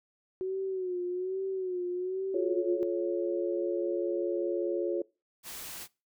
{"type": "tone with vibrato", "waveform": "sine", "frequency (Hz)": 370, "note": "F#4", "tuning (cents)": 0, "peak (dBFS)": -30, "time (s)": [0.41, 2.83], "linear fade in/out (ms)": 0, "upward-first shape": "sine", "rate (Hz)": 1.2, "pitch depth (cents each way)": 69}
{"type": "chord", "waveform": "sine", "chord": "F augmented", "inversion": "none", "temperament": "equal with one note detuned", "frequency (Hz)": [349.2, 429.5, 554.4], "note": ["F4", "A4", "C#5"], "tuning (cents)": [0, -42, 0], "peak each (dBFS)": [-30, -35, -34], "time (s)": [2.34, 5.02], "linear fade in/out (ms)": 5}
{"type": "noise", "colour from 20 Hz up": "white", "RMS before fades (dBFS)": -42, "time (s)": [5.43, 5.88], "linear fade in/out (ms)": 50}
{"effects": ["noise-tail reverb RT60 0.3 s tail -23 dB re dry"]}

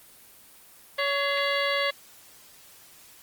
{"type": "harmonic tone with a mistuned harmonic", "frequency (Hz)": 562, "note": "C#5", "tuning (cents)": 24, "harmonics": [1, 2, 3, 4, 5, 6, 7, 8], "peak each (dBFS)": [-28, -31, -32, -29, -35, -33, -37, -37], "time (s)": [0.98, 1.91], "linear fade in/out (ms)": 10, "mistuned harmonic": 4, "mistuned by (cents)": -150, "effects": ["white hiss -52 dBFS RMS until 3.22 s", "Opus 24 kbps"]}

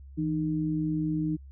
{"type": "tone pair together", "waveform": "sine", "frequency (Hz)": [162.89, 307.5], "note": ["E3", "D#4"], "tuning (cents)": [-20, -20], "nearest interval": "major seventh", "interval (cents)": 1100, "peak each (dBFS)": [-29, -28], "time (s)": [0.17, 1.37], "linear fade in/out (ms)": 20, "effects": ["added 68 Hz sine -44 dBFS peak until 1.51 s"]}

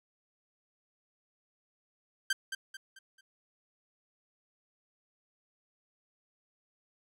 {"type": "tone with echo", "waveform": "sawtooth", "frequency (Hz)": 1568, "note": "G6", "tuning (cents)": 0, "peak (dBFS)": -23, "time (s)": [2.3, 2.33], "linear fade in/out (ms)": 5, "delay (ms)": 220, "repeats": 4, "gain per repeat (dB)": -8, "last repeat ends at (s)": 3.21, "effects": ["low-pass 12000 Hz 12 dB/octave"]}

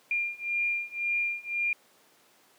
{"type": "beating tone pair", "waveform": "sine", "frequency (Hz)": [2400, 2401.9], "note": ["D7", "D7"], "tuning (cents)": [37, 38], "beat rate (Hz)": 1.9, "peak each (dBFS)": [-31, -30], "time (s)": [0.11, 1.73], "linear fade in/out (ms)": 2, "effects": ["pink hiss -61 dBFS RMS until 2.58 s", "high-pass 300 Hz 12 dB/octave"]}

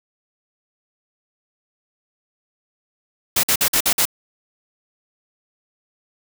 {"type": "noise bursts", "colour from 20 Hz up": "white", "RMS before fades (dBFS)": -17, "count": 6, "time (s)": [3.36, 4.054], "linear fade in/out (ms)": 5, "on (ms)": 74, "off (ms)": 50, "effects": []}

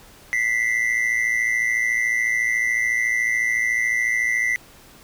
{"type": "tone pair together", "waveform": "triangle", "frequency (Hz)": [1967.1, 2081], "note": ["B6", "C7"], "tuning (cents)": [-7, -10], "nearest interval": "minor second", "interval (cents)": 97, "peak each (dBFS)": [-19, -21], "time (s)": [0.33, 4.56], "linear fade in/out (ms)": 0, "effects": ["pink hiss -48 dBFS RMS until 5.03 s"]}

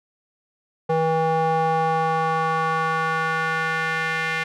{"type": "tone with band-pass filter sweep", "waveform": "square", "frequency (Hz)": 161.2, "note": "E3", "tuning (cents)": -38, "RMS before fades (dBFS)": -22, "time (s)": [0.89, 4.44], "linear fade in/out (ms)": 10, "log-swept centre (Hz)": [630, 2000], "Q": 2.4, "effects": []}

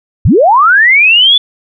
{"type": "linear sweep", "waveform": "sine", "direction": "up", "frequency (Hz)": [56.5, 3502], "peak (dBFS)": -3, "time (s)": [0.25, 1.38], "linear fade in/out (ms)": 5, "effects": []}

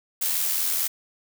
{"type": "noise with amplitude modulation", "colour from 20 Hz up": "blue", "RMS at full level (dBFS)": -23, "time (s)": [0.21, 0.88], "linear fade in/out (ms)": 10, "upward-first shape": "sine", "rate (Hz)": 84.1, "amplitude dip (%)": 40, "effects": []}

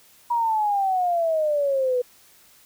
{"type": "exponential sweep", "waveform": "sine", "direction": "down", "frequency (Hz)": [963, 488.2], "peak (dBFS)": -19, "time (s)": [0.3, 2.02], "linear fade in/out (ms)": 10, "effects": ["white hiss -54 dBFS RMS until 2.65 s"]}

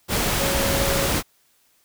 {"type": "tone in noise", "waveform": "sine", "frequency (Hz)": 551, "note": "C#5", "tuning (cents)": -11, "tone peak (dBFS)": -26, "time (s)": [0.37, 1.11], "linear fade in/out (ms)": 50, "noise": "pink", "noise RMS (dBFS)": -22, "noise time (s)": [0.08, 1.23], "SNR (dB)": -7, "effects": ["white hiss -62 dBFS RMS until 1.84 s"]}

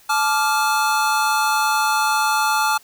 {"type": "chord", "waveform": "square", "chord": "D minor", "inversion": "second", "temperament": "equal with one note detuned", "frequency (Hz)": [866.4, 1174.7, 1396.9], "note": ["A5", "D6", "F6"], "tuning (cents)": [-27, 0, 0], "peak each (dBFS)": [-20, -24, -22], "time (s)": [0.09, 2.78], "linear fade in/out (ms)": 10, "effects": ["white hiss -51 dBFS RMS until 2.83 s"]}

